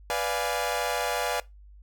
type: chord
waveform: sawtooth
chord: B diminished seventh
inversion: none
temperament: equal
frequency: 493.9 / 587.3 / 698.5 / 830.6 Hz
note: B4 / D5 / F5 / Ab5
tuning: 0 / 0 / 0 / 0 cents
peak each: -28 dBFS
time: 0.1-1.4 s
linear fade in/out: 0 ms
effects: noise-tail reverb RT60 0.2 s tail -21 dB re dry + added 50 Hz sine -47 dBFS peak until 1.82 s